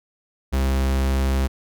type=tone; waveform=45% pulse; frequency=66.7 Hz; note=C2; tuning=34 cents sharp; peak=-18 dBFS; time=0.52-1.48 s; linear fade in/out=20 ms; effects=none